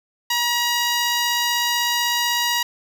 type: tone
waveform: 10% pulse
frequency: 956 Hz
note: A#5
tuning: 43 cents sharp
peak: -10 dBFS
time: 0.3-2.63 s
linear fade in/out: 5 ms
effects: none